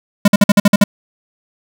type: tone bursts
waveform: square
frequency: 203.4 Hz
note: G#3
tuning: 36 cents flat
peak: -5 dBFS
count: 8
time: 0.25-0.84 s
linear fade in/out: 5 ms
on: 30 ms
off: 50 ms
effects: none